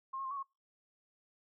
sine tone with pitch steps, 1065 / 1083 / 1053 / 1125 / 1085 Hz, C6 / C#6 / C6 / C#6 / C#6, +30 / -41 / +11 / +25 / -37 cents, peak -37 dBFS, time 0.13-0.43 s, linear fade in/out 10 ms, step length 60 ms, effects noise-tail reverb RT60 0.3 s tail -25 dB re dry

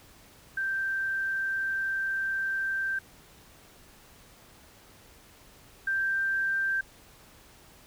sine tone pair in turn, 1568 / 1574.3 Hz, G6 / G6, 0 / +7 cents, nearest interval unison, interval 7 cents, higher second, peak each -27 / -25 dBFS, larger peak second, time 0.57-2.99 / 5.87-6.81 s, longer first, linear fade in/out 5 ms, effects pink hiss -55 dBFS RMS until 7.86 s

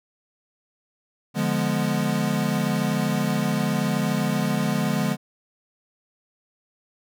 square chord, D diminished seventh, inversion none, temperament equal, 146.83 / 174.61 / 207.7 / 246.9 Hz, D3 / F3 / Ab3 / Cb4, 0 / 0 / 0 / 0 cents, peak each -28 / -28 / -26 / -29 dBFS, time 1.34-5.17 s, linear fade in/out 50 ms, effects none

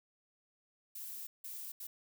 violet noise bursts at uneven times, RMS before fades -45 dBFS, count 3, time 0.95-1.27 / 1.44-1.72 / 1.8-1.87 s, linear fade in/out 5 ms, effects none

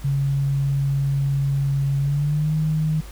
sine tone with pitch glide, 138.59 to 155.56 Hz, C#3 to D#3, 0 to 0 cents, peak -18 dBFS, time 0.04-3.01 s, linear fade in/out 10 ms, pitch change +200 cents, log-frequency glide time 1.99-2.54 s, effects added 50 Hz sine -35 dBFS peak until 3.11 s + pink hiss -45 dBFS RMS until 3.11 s

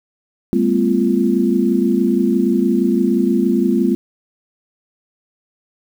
sine tone cluster, 199.5 / 225.7 / 256.7 / 344.9 Hz, G3 / A3 / C4 / F4, +31 / +44 / -33 / -22 cents, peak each -18 dBFS, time 0.53-3.95 s, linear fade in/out 0 ms, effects 7-bit

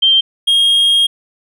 sine / triangle tone pair in turn, 3155 / 3249 Hz, G7 / G#7, +10 / -39 cents, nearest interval minor second, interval 51 cents, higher second, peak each -7 dBFS, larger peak neither, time 0.02-0.21 / 0.47-1.07 s, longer second, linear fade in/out 10 ms, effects none

